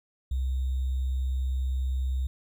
sine tone with sample-and-hold, 65 Hz, C2, 11 cents flat, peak -25 dBFS, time 0.31-2.27 s, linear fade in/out 5 ms, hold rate 3675 Hz, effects none

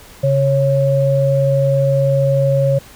sine tone pair together, 137.7 / 549.7 Hz, C#3 / C#5, -11 / -15 cents, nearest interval 2 octaves, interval 2396 cents, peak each -14 dBFS, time 0.23-2.79 s, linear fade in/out 10 ms, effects pink hiss -41 dBFS RMS until 2.95 s

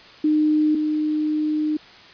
sine tone pair in turn, 305.4 / 305.4 Hz, D#4 / D#4, -32 / -32 cents, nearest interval unison, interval 0 cents, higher neither, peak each -15 / -19 dBFS, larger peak first, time 0.24-0.75 / 0.75-1.77 s, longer second, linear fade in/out 5 ms, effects white hiss -45 dBFS RMS until 2.13 s + resampled to 11025 Hz

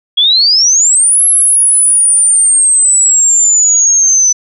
sine exponential two-way sweep, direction up then down, 3290 to 11175 to 6000 Hz, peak -5 dBFS, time 0.17-4.33 s, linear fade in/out 10 ms, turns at 1.24 s, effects none

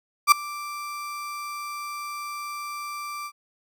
35% pulse tone with ADSR envelope, 1174.7 Hz, D6, in tune, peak -7 dBFS, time 0.27-3.32 s, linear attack 48 ms, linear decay 5 ms, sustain -23 dB, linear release 62 ms, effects none

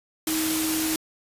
sine tone in noise, 316.9 Hz, D#4, 32 cents sharp, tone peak -25 dBFS, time 0.27-0.96 s, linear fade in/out 2 ms, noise white, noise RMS -27 dBFS, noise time 0.27-0.96 s, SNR -1 dB, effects resampled to 32000 Hz

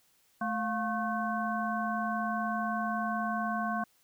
harmonic tone with a mistuned harmonic, 218 Hz, A3, 16 cents flat, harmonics 1 / 3 / 5 / 7, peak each -34 / -34 / -35 / -37 dBFS, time 0.41-3.84 s, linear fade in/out 5 ms, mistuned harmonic 3, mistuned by +130 cents, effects white hiss -68 dBFS RMS until 4.03 s

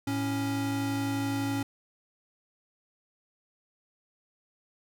square tone pair together, 110 / 278.1 Hz, A2 / C#4, 0 / +6 cents, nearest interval octave + major third, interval 1606 cents, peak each -34 / -30 dBFS, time 0.07-1.63 s, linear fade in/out 5 ms, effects none

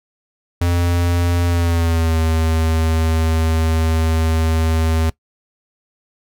square tone with pitch glide, 86.9 to 80.61 Hz, F2 to E2, -8 to -38 cents, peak -15 dBFS, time 0.61-5.1 s, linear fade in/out 5 ms, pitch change -130 cents, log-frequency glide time 1.46-2.19 s, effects noise-tail reverb RT60 0.1 s tail -20 dB re dry

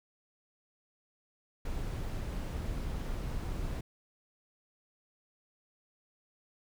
brown noise, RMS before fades -36 dBFS, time 1.65-3.81 s, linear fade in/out 5 ms, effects none

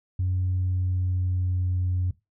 sine tone with pitch glide, 91.9 to 90.79 Hz, F#2 to F#2, -11 to -32 cents, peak -21 dBFS, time 0.19-2.11 s, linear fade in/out 5 ms, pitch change -21 cents, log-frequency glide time 0.53-1.77 s, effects noise-tail reverb RT60 0.2 s tail -18 dB re dry + tanh soft clip ceiling -19 dBFS

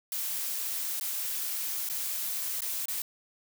blue noise with dropouts, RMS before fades -33 dBFS, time 0.12-3.02 s, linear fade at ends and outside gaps 1 ms, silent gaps 0.998-1.01 / 1.889-1.898 / 2.606-2.619 / 2.856-2.883 s, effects none

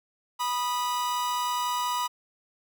45% pulse tone pair together, 982 / 1236.2 Hz, B5 / D#6, -10 / -12 cents, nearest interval major third, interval 398 cents, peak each -27 / -33 dBFS, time 0.39-2.08 s, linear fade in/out 20 ms, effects none

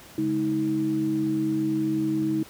sine tone cluster, 140.9 / 209.8 / 318.1 Hz, C#3 / G#3 / D#4, +29 / +18 / +38 cents, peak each -32 / -31 / -23 dBFS, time 0.18-2.43 s, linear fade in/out 2 ms, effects pink hiss -47 dBFS RMS until 2.49 s + high-pass 80 Hz 12 dB/octave

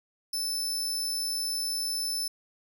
sawtooth tone, 5274 Hz, E8, in tune, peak -26 dBFS, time 0.33-2.28 s, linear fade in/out 5 ms, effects none

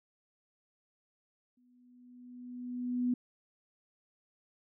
sine tone with exponential growth, 247 Hz, B3, in tune, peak -26 dBFS, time 1.57-3.14 s, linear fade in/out 5 ms, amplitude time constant 340 ms, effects none

